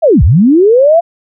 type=linear two-way sweep; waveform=sine; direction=down then up; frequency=698.5 to 55 to 698.5 Hz; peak=-3 dBFS; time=0.02-1.01 s; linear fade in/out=20 ms; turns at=0.23 s; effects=none